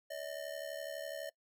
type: ring-modulated tone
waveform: square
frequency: 606 Hz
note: D#5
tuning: 46 cents flat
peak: -38 dBFS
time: 0.1-1.3 s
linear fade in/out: 10 ms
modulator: 36 Hz
effects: noise-tail reverb RT60 0.1 s tail -22 dB re dry